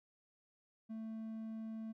triangle tone, 221.8 Hz, A3, 14 cents sharp, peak -40 dBFS, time 0.89-1.93 s, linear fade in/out 20 ms, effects none

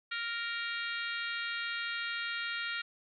harmonic tone, 466.2 Hz, A#4, in tune, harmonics 3 / 4 / 5 / 6 / 7 / 8 / 9, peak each -38 / -40 / -42 / -44 / -45 / -46 / -47 dBFS, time 0.11-2.82 s, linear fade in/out 10 ms, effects none

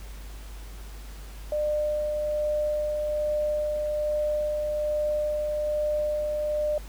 sine tone with tremolo, 600 Hz, D5, 37 cents sharp, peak -23 dBFS, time 1.52-6.78 s, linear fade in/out 2 ms, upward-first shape sine, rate 1.2 Hz, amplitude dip 25%, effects added 50 Hz sine -38 dBFS peak until 6.88 s + pink hiss -49 dBFS RMS until 6.88 s

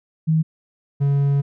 sine / triangle tone pair in turn, 159 / 140.63 Hz, D#3 / C#3, +38 / +25 cents, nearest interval major second, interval 213 cents, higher first, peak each -14 / -13 dBFS, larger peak second, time 0.27-0.43 / 1-1.42 s, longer second, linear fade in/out 20 ms, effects none

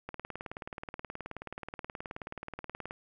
click train, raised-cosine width 0.5 ms, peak -24 dBFS, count 54, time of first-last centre 0.09-2.909 s, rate 18.8 Hz, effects none

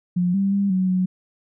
sine tone with pitch steps, 178 / 196.3 / 199.2 / 186.3 / 184.3 Hz, F3 / G3 / G3 / F#3 / F#3, +33 / +3 / +28 / +12 / -7 cents, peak -17 dBFS, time 0.16-1.06 s, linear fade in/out 10 ms, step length 180 ms, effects none

